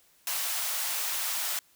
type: high-pass noise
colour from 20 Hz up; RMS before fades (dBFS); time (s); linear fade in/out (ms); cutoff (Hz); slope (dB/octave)
white; -31; 0.27-1.59; 2; 640; 24
effects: white hiss -63 dBFS RMS until 1.75 s